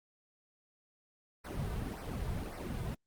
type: noise with flanger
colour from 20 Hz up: brown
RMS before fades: -38 dBFS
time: 1.44-2.95 s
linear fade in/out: 10 ms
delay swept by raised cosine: 0.29 to 3.69 ms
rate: 1.8 Hz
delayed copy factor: -0.8
effects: Opus 32 kbps